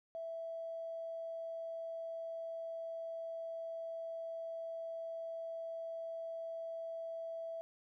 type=tone with tanh clipping; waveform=triangle; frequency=659.3 Hz; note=E5; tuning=in tune; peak=-40 dBFS; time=0.15-7.61 s; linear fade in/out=0 ms; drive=3 dB; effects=none